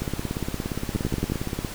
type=two click trains; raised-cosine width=3 ms; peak=-11 / -14 dBFS; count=5 / 29; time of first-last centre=0.96-1.32 / 0.02-1.648 s; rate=11.1 / 17.2 Hz; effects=pink hiss -37 dBFS RMS until 1.74 s